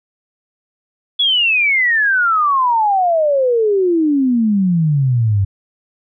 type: exponential sweep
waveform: sine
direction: down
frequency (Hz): 3428 to 95.1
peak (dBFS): -11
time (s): 1.19-5.45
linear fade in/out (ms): 10
effects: none